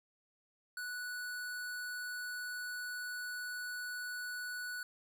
square tone, 1477 Hz, F#6, 3 cents flat, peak -40 dBFS, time 0.77-4.83 s, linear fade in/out 2 ms, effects none

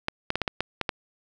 clicks, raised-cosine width 0.3 ms, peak -9 dBFS, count 8, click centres 0.084 / 0.304 / 0.356 / 0.417 / 0.478 / 0.606 / 0.813 / 0.892 s, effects none

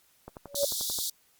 click train, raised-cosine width 1 ms, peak -27 dBFS, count 9, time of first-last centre 0.28-0.988 s, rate 11.3 Hz
sine tone with exponential growth, 567 Hz, C#5, 39 cents sharp, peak -20 dBFS, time 0.46-0.65 s, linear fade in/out 5 ms, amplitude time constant 40 ms
pink high-pass noise, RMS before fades -32 dBFS, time 0.55-1.1 s, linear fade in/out 5 ms, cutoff 3500 Hz, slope 96 dB/octave
effects white hiss -65 dBFS RMS until 1.39 s + Opus 48 kbps

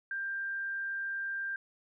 sine tone, 1587 Hz, G6, 21 cents sharp, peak -33 dBFS, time 0.11-1.56 s, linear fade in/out 2 ms, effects none

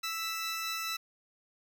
15% pulse tone pair together, 1320.2 / 1978 Hz, E6 / B6, +2 / +2 cents, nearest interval perfect fifth, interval 700 cents, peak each -28 / -35 dBFS, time 0.03-0.97 s, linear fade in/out 10 ms, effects none

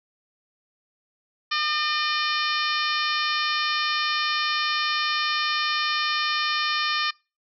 harmonic tone, 605 Hz, D#5, 49 cents flat, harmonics 2 / 3 / 4 / 5 / 6 / 7 / 8 / 9, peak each -27 / -29 / -30 / -31 / -32 / -32 / -33 / -34 dBFS, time 1.51-7.11 s, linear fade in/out 10 ms, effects noise-tail reverb RT60 0.3 s tail -25 dB re dry

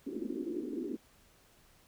white band-pass noise, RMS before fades -38 dBFS, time 0.06-0.97 s, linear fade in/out 10 ms, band 240 to 370 Hz, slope 48 dB/octave, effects pink hiss -64 dBFS RMS until 1.87 s

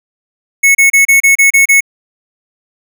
square tone bursts, 2200 Hz, C#7, 14 cents flat, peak -5 dBFS, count 8, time 0.63-1.807 s, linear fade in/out 10 ms, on 120 ms, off 31 ms, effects none

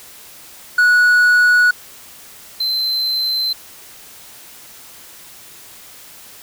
triangle tone pair in turn, 1466 / 4085 Hz, F#6 / C8, -16 / -42 cents, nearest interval octave + tritone, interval 1774 cents, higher second, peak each -7 / -15 dBFS, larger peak first, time 0.78-1.71 / 2.6-3.53 s, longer neither, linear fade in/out 5 ms, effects white hiss -40 dBFS RMS until 6.42 s

